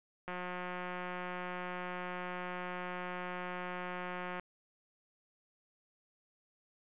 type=click train; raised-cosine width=0.5 ms; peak=-26 dBFS; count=742; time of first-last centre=0.28-4.397 s; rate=180 Hz; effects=resampled to 8000 Hz